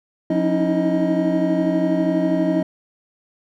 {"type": "tone cluster", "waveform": "triangle", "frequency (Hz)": [178.1, 275.9, 311.6, 323.9, 627], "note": ["F3", "C#4", "D#4", "E4", "D#5"], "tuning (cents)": [34, -8, 3, -30, 13], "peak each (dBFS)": -21, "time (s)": [0.3, 2.63], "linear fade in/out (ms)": 5, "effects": []}